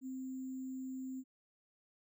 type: tone with sample-and-hold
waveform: sine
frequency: 260.9 Hz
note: C4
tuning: 5 cents flat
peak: -40 dBFS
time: 0.01-1.24 s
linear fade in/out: 50 ms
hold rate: 7350 Hz
effects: none